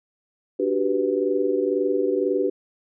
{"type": "chord", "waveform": "sine", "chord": "G major seventh", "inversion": "second", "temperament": "equal", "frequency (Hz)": [293.7, 370, 392, 493.9], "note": ["D4", "F#4", "G4", "B4"], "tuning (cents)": [0, 0, 0, 0], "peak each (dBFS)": [-27, -26, -23, -25], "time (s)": [0.59, 2.5], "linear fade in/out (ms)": 10, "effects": []}